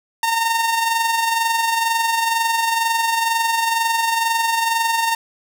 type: tone with amplitude modulation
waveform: sawtooth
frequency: 915 Hz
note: A#5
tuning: 32 cents flat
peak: -11 dBFS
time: 0.23-5.15 s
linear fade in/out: 2 ms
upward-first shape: sine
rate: 22.1 Hz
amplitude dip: 45%
effects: none